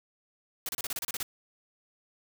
white noise bursts, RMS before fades -34 dBFS, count 10, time 0.66-1.229 s, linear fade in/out 2 ms, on 29 ms, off 31 ms, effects none

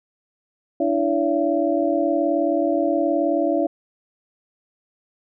sine tone cluster, 292.1 / 331 / 568 / 675 Hz, D4 / E4 / C#5 / E5, -9 / +7 / +42 / +41 cents, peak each -23 dBFS, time 0.8-3.67 s, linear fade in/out 5 ms, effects none

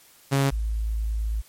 sawtooth / sine tone pair in turn, 137.6 / 54.46 Hz, C#3 / A1, -12 / -17 cents, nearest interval octave + major third, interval 1605 cents, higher first, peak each -15 / -23 dBFS, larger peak first, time 0.31-0.51 / 0.51-1.42 s, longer second, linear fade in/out 20 ms, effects white hiss -54 dBFS RMS until 1.48 s + MP3 64 kbps

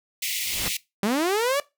pink high-pass noise, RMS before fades -28 dBFS, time 0.22-0.77 s, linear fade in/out 5 ms, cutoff 2000 Hz, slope 96 dB/octave
pink noise with exponential growth, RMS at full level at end -27 dBFS, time 0.32-0.68 s, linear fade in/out 0 ms, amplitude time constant 78 ms
sawtooth linear sweep, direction up, 190.2 to 587.3 Hz, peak -17 dBFS, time 1.03-1.6 s, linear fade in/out 2 ms
effects noise-tail reverb RT60 0.2 s tail -19 dB re dry

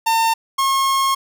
45% pulse tone pair in turn, 905 / 1081.8 Hz, A5 / C#6, +48 / -43 cents, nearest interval minor third, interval 309 cents, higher second, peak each -14 / -15 dBFS, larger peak first, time 0.06-0.34 / 0.58-1.15 s, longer second, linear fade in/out 10 ms, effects none

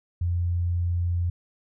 sine tone, 87.1 Hz, F2, 4 cents flat, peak -22 dBFS, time 0.21-1.3 s, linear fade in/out 5 ms, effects none

